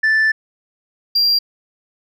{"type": "tone pair in turn", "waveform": "sine", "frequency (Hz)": [1760, 4753], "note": ["A6", "D8"], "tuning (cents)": [0, 20], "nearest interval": "octave + perfect fourth", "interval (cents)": 1720, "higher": "second", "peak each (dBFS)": -9, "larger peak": "neither", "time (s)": [[0.03, 0.32], [1.15, 1.39]], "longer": "first", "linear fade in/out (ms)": 10, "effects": ["tanh soft clip ceiling -11 dBFS"]}